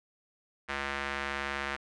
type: tone with band-pass filter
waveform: square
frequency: 69.7 Hz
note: C#2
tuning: 10 cents sharp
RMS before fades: -35 dBFS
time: 0.68-1.77 s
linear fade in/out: 20 ms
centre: 1800 Hz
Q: 1.5
effects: resampled to 24000 Hz